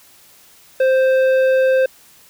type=tone with tanh clipping; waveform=sine; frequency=523.3 Hz; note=C5; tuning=in tune; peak=-13 dBFS; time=0.8-1.86 s; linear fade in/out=5 ms; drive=10 dB; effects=white hiss -48 dBFS RMS until 2.29 s